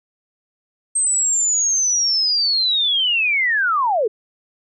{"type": "linear sweep", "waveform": "sine", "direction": "down", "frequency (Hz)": [8372, 395.9], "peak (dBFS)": -15, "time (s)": [0.95, 4.08], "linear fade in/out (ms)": 10, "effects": []}